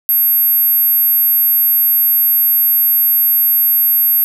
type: tone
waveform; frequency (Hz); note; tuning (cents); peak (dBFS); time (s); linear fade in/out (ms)
sine; 12600; G9; +8; -9; 0.09-4.24; 0
effects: none